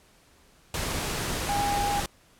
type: tone in noise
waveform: sine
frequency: 813 Hz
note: G#5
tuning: 37 cents flat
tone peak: -25 dBFS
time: 1.49-2 s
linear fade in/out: 2 ms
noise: pink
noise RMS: -30 dBFS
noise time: 0.74-2.06 s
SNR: +2 dB
effects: pink hiss -59 dBFS RMS until 2.39 s + low-pass 12000 Hz 12 dB/octave